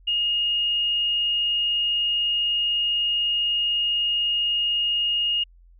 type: tone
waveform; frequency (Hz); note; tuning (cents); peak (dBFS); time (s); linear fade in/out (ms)
sine; 2854; F7; +37; -20; 0.07-5.44; 10
effects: added 43 Hz sine -49 dBFS peak until 5.79 s